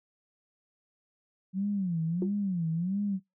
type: tone with vibrato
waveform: sine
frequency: 181.9 Hz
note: F#3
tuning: 29 cents flat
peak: -27 dBFS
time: 1.53-3.2 s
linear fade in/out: 50 ms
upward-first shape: sine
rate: 1.5 Hz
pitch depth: 210 cents each way
type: tone with exponential decay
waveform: sine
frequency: 353.6 Hz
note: F4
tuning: 22 cents sharp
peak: -24 dBFS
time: 2.22-2.34 s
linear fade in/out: 2 ms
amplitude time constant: 25 ms
effects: noise-tail reverb RT60 0.2 s tail -26 dB re dry + tanh soft clip ceiling -17 dBFS